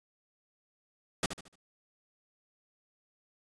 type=noise with echo; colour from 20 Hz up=pink; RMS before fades=-29 dBFS; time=1.23-1.26 s; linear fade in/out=2 ms; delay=74 ms; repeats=4; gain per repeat=-9 dB; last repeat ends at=1.556 s; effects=resampled to 22050 Hz